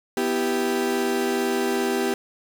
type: chord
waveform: 35% pulse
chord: E minor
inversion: second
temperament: equal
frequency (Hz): 246.9 / 329.6 / 392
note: B3 / E4 / G4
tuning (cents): 0 / 0 / 0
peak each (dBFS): -25 / -28 / -22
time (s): 0.17-2.14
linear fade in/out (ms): 2
effects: 8-bit